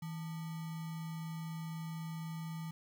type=tone with sample-and-hold; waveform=sine; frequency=162 Hz; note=E3; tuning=30 cents flat; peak=-39 dBFS; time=0.02-2.71 s; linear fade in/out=5 ms; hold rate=1050 Hz; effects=none